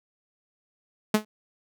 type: tone with exponential decay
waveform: sawtooth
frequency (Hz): 213.9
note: A3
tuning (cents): -49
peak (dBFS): -11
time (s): 1.14-1.25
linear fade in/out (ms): 5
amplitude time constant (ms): 23
effects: none